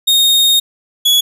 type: tone pair in turn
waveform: 40% pulse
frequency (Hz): 3710 / 3380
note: A#7 / G#7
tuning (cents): -9 / +30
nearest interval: major second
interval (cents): 161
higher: first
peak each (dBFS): -7 / -7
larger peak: neither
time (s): 0.07-0.6 / 1.05-1.21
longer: first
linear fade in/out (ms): 10
effects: none